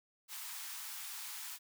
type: high-pass noise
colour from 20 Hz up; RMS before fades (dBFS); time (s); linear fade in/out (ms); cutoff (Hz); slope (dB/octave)
white; -45; 0.28-1.59; 50; 820; 48
effects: none